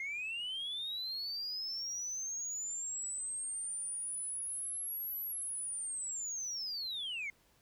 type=linear two-way sweep; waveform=sine; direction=up then down; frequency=2103 to 11840 to 2103 Hz; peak=-35 dBFS; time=0-7.3 s; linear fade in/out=2 ms; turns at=5.2 s; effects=tanh soft clip ceiling -35 dBFS + pink hiss -69 dBFS RMS until 7.61 s